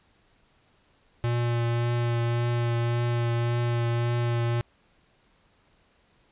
square tone with vibrato, 118.7 Hz, A#2, 32 cents sharp, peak -24 dBFS, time 1.24-4.61 s, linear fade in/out 0 ms, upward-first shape triangle, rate 1.8 Hz, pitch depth 16 cents each way, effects pink hiss -64 dBFS RMS until 6.31 s + resampled to 8000 Hz

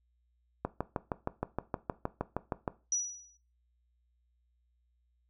click train, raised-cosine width 1 ms, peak -17 dBFS, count 14, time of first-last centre 0.65-2.678 s, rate 6.41 Hz
sine tone with exponential decay, 5860 Hz, F#8, 18 cents flat, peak -26 dBFS, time 2.92-3.37 s, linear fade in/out 2 ms, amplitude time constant 96 ms
effects noise-tail reverb RT60 0.3 s tail -17 dB re dry + added 60 Hz sine -70 dBFS peak until 5.29 s

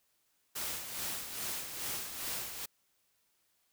white noise with tremolo, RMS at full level -37 dBFS, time 0.55-2.66 s, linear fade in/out 10 ms, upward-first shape sine, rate 2.4 Hz, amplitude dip 55%, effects white hiss -75 dBFS RMS until 3.72 s

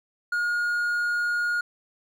triangle tone, 1432 Hz, F6, 43 cents sharp, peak -21 dBFS, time 0.32-1.61 s, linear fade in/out 5 ms, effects none

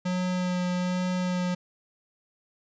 square tone with vibrato, 181 Hz, F#3, 38 cents flat, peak -26 dBFS, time 0.05-1.55 s, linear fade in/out 10 ms, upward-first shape sine, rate 1.2 Hz, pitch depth 12 cents each way, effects resampled to 16000 Hz

